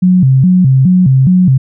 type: tone with vibrato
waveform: sine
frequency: 155.56 Hz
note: D#3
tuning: in tune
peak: -4 dBFS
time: 0.02-1.58 s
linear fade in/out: 10 ms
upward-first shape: square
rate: 2.4 Hz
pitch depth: 280 cents each way
effects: none